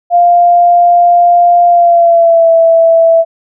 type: tone with pitch glide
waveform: sine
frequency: 698.5 to 660.8 Hz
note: F5 to E5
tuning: 0 to +4 cents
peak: -3 dBFS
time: 0.1-3.25 s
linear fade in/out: 50 ms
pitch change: -96 cents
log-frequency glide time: 1.67-2.5 s
effects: none